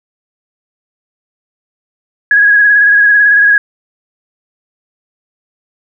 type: tone with vibrato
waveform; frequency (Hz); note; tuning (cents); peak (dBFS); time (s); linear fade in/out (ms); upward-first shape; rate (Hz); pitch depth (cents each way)
sine; 1661.2; G#6; 0; -4; 2.31-3.58; 2; sine; 18; 35
effects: none